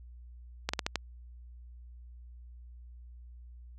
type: slowing click train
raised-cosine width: 0.2 ms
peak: -12 dBFS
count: 5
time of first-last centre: 0.69-0.957 s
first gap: 45 ms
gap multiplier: 1.27
effects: added 60 Hz sine -47 dBFS peak until 3.78 s